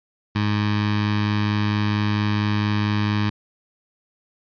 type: tone with notch filter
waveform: 15% pulse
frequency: 104.4 Hz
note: G#2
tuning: 10 cents sharp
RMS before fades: -21 dBFS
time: 0.35-3.3 s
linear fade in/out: 10 ms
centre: 480 Hz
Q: 0.71
effects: resampled to 11025 Hz